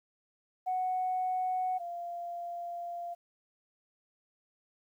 sine tone pair in turn, 740 / 693.2 Hz, F#5 / F5, 0 / -13 cents, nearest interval minor second, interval 113 cents, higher first, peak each -28 / -36 dBFS, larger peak first, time 0.66-1.79 / 1.79-3.15 s, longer second, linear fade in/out 20 ms, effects tanh soft clip ceiling -24 dBFS + 11-bit

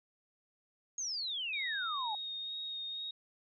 sine exponential sweep, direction down, 6645 to 812 Hz, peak -35 dBFS, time 0.98-2.15 s, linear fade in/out 2 ms
sine tone with vibrato, 3729 Hz, A#7, in tune, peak -38 dBFS, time 1.53-3.11 s, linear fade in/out 5 ms, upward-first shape sine, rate 2.1 Hz, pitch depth 15 cents each way
effects none

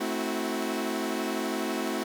sawtooth chord, F# half-diminished seventh, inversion first, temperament equal with one note detuned, 220 / 261.6 / 324 / 370 Hz, A3 / C4 / E4 / F#4, 0 / 0 / -30 / 0 cents, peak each -30 dBFS, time 0-2.04 s, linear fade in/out 10 ms, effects none

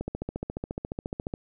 click train, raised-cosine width 2 ms, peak -18 dBFS, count 20, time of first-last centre 0.01-1.339 s, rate 14.3 Hz, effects none

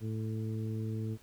harmonic tone, 110 Hz, A2, in tune, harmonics 1 / 2 / 3 / 4, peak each -34 / -40 / -44 / -46 dBFS, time 0-1.18 s, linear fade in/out 50 ms, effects pink hiss -61 dBFS RMS until 1.22 s

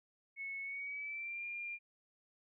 sine tone with pitch glide, 2200 to 2399 Hz, C#7 to D7, -14 to +36 cents, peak -40 dBFS, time 0.36-1.79 s, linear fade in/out 50 ms, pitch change +150 cents, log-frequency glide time 0.62-1.44 s, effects none

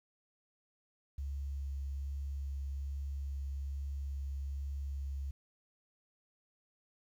sine tone with vibrato, 69.3 Hz, C#2, in tune, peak -36 dBFS, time 1.18-5.31 s, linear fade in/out 5 ms, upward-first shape sine, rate 1.2 Hz, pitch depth 11 cents each way, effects 11-bit

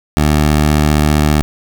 15% pulse tone, 75.2 Hz, D2, 42 cents sharp, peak -3 dBFS, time 0.17-1.42 s, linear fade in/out 0 ms, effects none

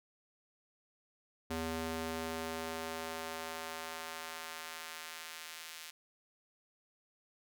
square tone with high-pass filter sweep, 81.2 Hz, E2, 26 cents flat, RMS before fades -42 dBFS, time 1.5-5.91 s, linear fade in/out 10 ms, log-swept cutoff 190 to 2500 Hz, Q 0.71, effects none

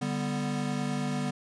square chord, G major, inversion second, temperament equal with one note detuned, 146.41 / 196 / 246.9 Hz, D3 / G3 / B3, -5 / 0 / 0 cents, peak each -34 / -35 / -33 dBFS, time 0.01-1.31 s, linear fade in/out 10 ms, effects resampled to 22050 Hz

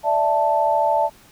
sine chord, D suspended second, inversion none, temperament just, 587.3 / 660.7 / 881 Hz, D5 / E5 / A5, 0 / +4 / +2 cents, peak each -22 / -21 / -18 dBFS, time 0.03-1.1 s, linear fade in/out 50 ms, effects pink hiss -50 dBFS RMS until 1.31 s

